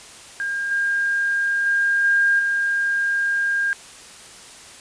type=tone with level steps; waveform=sine; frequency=1610 Hz; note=G6; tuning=46 cents sharp; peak=-22 / -18 / -16 / -14 / -18 dBFS; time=0.4-3.73 s; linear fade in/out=0 ms; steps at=0.71 / 1.66 / 2.04 / 2.39 s; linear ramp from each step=5 ms; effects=white hiss -42 dBFS RMS until 4.8 s + resampled to 22050 Hz